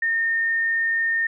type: tone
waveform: sine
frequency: 1826 Hz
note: A#6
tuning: 36 cents flat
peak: -19 dBFS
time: 0.02-1.27 s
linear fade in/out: 5 ms
effects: none